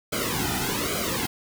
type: noise with flanger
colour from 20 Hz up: pink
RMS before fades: -27 dBFS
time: 0.12-1.27 s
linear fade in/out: 10 ms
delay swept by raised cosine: 1.1 to 1.84 ms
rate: 1.2 Hz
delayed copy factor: -0.9
effects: none